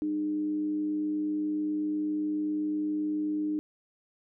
sine tone with frequency modulation, 304.6 Hz, D#4, 37 cents flat, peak -27 dBFS, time 0.02-3.59 s, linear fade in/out 0 ms, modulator 109 Hz, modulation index 0.24, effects none

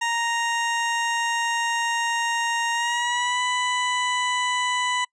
20% pulse tone with pitch glide, 932.3 to 993.5 Hz, A#5 to B5, 0 to +10 cents, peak -17 dBFS, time 0.01-5.05 s, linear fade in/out 10 ms, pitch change +110 cents, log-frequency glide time 2.73-3.41 s, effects noise-tail reverb RT60 0.1 s tail -26 dB re dry + resampled to 22050 Hz

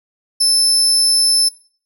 30% pulse tone, 5270 Hz, E8, 1 cent flat, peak -7 dBFS, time 0.4-1.49 s, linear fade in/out 10 ms, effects noise-tail reverb RT60 0.5 s tail -24 dB re dry

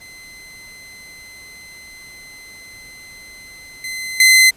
sawtooth tone with level steps, 2053 Hz, C7, 33 cents flat, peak -34 / -21 / -4 dBFS, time 0-4.51 s, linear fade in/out 20 ms, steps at 3.84 / 4.2 s, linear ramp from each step 2 ms, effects pink hiss -49 dBFS RMS until 4.56 s + resampled to 32000 Hz

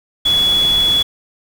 sine tone in noise, 3390 Hz, G#7, 35 cents sharp, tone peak -11 dBFS, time 0.25-1.03 s, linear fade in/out 10 ms, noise pink, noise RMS -26 dBFS, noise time 0.25-1.03 s, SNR +12 dB, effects none

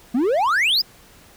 triangle exponential sweep, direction up, 223.9 to 5274 Hz, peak -14 dBFS, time 0.14-0.82 s, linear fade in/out 10 ms, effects pink hiss -49 dBFS RMS until 1.36 s

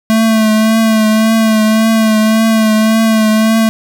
square tone with vibrato, 220 Hz, A3, in tune, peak -8 dBFS, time 0.1-3.69 s, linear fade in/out 0 ms, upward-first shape triangle, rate 1.8 Hz, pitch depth 36 cents each way, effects none

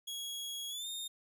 sawtooth tone with pitch glide, 3322 to 3665 Hz, G#7 to A#7, 0 to -30 cents, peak -36 dBFS, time 0.07-1.08 s, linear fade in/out 10 ms, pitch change +170 cents, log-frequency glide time 0.69-0.88 s, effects none

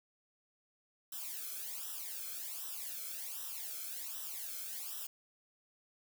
blue noise with flanger, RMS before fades -43 dBFS, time 1.12-5.07 s, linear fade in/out 5 ms, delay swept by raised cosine 0.44 to 1.08 ms, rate 1.3 Hz, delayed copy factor -0.9, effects none

